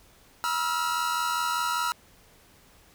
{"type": "tone cluster", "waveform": "45% pulse", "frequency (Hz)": [963, 1297, 1382], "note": ["B5", "E6", "F6"], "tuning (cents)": [-44, -28, -19], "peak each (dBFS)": -30, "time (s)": [0.44, 1.92], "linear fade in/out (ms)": 0, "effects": ["pink hiss -57 dBFS RMS until 2.94 s"]}